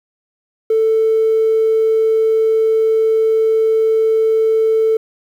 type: tone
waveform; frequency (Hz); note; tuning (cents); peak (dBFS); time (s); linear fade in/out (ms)
triangle; 443; A4; +12; -7; 0.7-4.97; 5
effects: tanh soft clip ceiling -8 dBFS + 8-bit